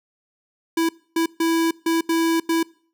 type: tone bursts at uneven times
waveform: square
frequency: 329.6 Hz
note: E4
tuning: in tune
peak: -18 dBFS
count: 6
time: 0.77-0.89 / 1.16-1.26 / 1.4-1.71 / 1.86-2.01 / 2.09-2.4 / 2.49-2.63 s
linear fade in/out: 5 ms
effects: noise-tail reverb RT60 0.5 s tail -24 dB re dry